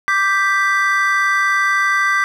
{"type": "chord", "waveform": "triangle", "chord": "G major", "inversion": "second", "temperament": "equal", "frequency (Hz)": [1174.7, 1568, 1975.5], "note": ["D6", "G6", "B6"], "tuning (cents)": [0, 0, 0], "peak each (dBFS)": -16, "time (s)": [0.08, 2.24], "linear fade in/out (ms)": 0, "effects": []}